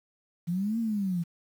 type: linear two-way sweep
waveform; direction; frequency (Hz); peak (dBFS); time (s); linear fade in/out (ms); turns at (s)
sine; up then down; 164.81 to 233.1 to 164.81; -26; 0.47-1.24; 20; 0.79
effects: 9-bit